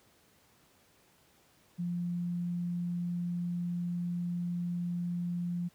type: tone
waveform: sine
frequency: 174.61 Hz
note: F3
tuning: in tune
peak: -31 dBFS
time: 1.78-5.69 s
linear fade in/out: 20 ms
effects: pink hiss -65 dBFS RMS until 5.74 s + high-pass 80 Hz 12 dB/octave